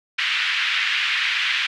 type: band-pass noise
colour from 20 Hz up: white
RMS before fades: -22 dBFS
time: 0.18-1.67 s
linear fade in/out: 10 ms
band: 1600 to 3100 Hz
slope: 24 dB/octave
effects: none